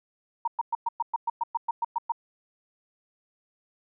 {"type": "tone bursts", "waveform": "sine", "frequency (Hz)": 932.3, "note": "A#5", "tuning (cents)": 0, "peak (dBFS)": -23, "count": 13, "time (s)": [0.45, 2.121], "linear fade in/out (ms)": 5, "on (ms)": 27, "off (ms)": 110, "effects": []}